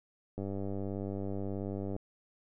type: click train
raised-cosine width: 2 ms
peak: -25 dBFS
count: 157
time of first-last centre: 0.38-1.964 s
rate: 98.5 Hz
effects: none